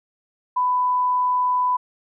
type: tone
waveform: sine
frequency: 997 Hz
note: B5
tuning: 16 cents sharp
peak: -17 dBFS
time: 0.56-1.77 s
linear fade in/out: 10 ms
effects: none